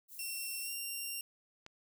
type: high-pass noise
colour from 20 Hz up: white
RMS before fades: -50 dBFS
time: 0.08-0.77 s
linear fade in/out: 50 ms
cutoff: 11000 Hz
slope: 12 dB/octave
type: tone with pitch glide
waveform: 5% pulse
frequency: 2712 to 2769 Hz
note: E7 to F7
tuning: +49 to -15 cents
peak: -30 dBFS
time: 0.19-1.21 s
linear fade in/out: 2 ms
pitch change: +36 cents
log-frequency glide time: 0.62-0.71 s
type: click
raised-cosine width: 0.2 ms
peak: -31 dBFS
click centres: 1.664 s
effects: none